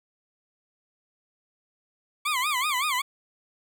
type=tone with vibrato; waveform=20% pulse; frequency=1108.7 Hz; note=C#6; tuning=in tune; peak=-19 dBFS; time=2.25-3.02 s; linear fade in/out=10 ms; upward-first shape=sine; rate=5.3 Hz; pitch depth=200 cents each way; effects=none